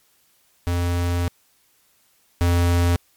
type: tone pair in turn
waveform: square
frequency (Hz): 87.31 / 86.88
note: F2 / F2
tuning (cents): 0 / -8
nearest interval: unison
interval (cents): 8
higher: first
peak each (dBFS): -20 / -16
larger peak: second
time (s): 0.67-1.28 / 2.41-2.96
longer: first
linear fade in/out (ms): 0
effects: white hiss -61 dBFS RMS until 3.16 s + MP3 96 kbps

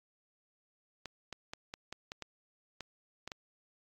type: clicks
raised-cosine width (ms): 0.2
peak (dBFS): -24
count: 10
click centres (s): 1.057 / 1.327 / 1.535 / 1.739 / 1.926 / 2.119 / 2.223 / 2.807 / 3.276 / 3.318
effects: AAC 64 kbps

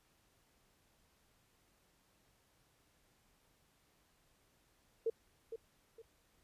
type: tone with echo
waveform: sine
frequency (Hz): 453.7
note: A#4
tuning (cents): -47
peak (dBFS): -31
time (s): 5.06-5.1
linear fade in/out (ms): 5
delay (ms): 460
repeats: 2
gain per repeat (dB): -10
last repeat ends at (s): 6.02
effects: pink hiss -73 dBFS RMS until 6.43 s + resampled to 32000 Hz

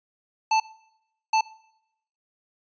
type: tone bursts at uneven times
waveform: square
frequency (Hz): 880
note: A5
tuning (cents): 0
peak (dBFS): -19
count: 2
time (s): 0.51-0.6 / 1.33-1.41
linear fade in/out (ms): 5
effects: noise-tail reverb RT60 0.8 s tail -21 dB re dry + resampled to 16000 Hz

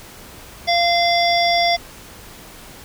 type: harmonic tone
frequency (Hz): 690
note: F5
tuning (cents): -21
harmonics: 1 / 3 / 5 / 7 / 8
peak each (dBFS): -16 / -21 / -23 / -24 / -25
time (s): 0.67-1.77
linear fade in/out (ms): 20
effects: pink hiss -40 dBFS RMS until 2.84 s

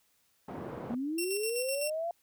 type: band-pass noise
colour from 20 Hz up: pink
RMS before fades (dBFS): -41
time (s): 0.48-0.95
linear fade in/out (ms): 5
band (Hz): 180 to 770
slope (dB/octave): 12
type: linear sweep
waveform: sine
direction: up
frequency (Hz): 226.5 to 694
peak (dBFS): -31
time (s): 0.9-2.11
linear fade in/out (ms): 2
type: tone with tremolo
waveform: 10% pulse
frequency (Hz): 2722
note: F7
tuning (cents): -45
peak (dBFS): -24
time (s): 1.18-1.9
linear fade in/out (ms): 5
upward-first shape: square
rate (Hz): 7.9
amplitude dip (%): 50
effects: white hiss -71 dBFS RMS until 2.22 s

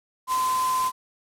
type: tone in noise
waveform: sine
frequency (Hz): 1027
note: C6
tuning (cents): -33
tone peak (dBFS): -21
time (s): 0.27-0.92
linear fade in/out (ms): 50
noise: white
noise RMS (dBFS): -33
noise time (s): 0.27-0.92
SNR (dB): +9
effects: low-pass 12000 Hz 12 dB/octave

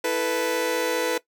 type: chord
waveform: sawtooth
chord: E suspended fourth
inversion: none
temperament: just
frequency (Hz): 329.6 / 439.5 / 494.4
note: E4 / A4 / B4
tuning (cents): 0 / -2 / +2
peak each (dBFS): -26 / -24 / -20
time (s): 0.04-1.18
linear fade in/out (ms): 5
effects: noise-tail reverb RT60 0.1 s tail -18 dB re dry

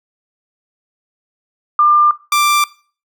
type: tone pair in turn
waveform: sine / sawtooth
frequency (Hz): 1196 / 1179.5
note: D6 / D6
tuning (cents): +31 / +7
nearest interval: unison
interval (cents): 24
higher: first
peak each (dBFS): -7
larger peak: neither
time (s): 1.79-2.11 / 2.32-2.64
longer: neither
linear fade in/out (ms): 2
effects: noise-tail reverb RT60 0.4 s tail -20 dB re dry

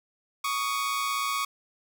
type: tone pair together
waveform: sawtooth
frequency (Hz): 1118 / 1234.4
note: C#6 / D#6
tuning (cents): +14 / -14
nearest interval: major second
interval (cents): 172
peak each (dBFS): -24 / -29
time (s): 0.44-1.45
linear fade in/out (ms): 5
effects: none

